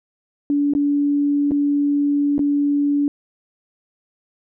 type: tone with dropouts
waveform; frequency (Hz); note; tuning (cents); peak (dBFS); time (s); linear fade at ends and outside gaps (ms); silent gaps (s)
sine; 287.4; D4; -37; -15; 0.5-3.08; 1; 0.736-0.75 / 1.51-1.517 / 2.381-2.392
effects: none